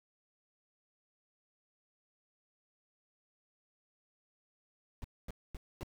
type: noise bursts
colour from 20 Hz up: brown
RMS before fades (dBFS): -41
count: 4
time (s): 5.02-5.832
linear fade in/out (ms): 0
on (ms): 23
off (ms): 240
effects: none